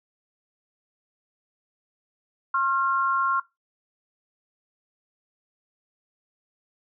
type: tone pair together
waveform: sine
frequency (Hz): 1074 / 1383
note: C6 / F6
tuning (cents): +45 / -17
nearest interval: major third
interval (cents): 438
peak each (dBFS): -23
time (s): 2.54-3.4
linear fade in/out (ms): 5
effects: noise-tail reverb RT60 0.2 s tail -19 dB re dry